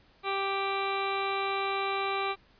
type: harmonic tone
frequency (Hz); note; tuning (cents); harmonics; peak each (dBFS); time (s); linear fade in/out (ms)
392; G4; 0; 1 / 2 / 3 / 4 / 5 / 6 / 7 / 8 / 9 / 10; -34 / -34 / -33 / -44 / -46 / -36 / -43 / -47 / -47 / -41; 0.23-2.36; 50
effects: pink hiss -62 dBFS RMS until 2.59 s + resampled to 11025 Hz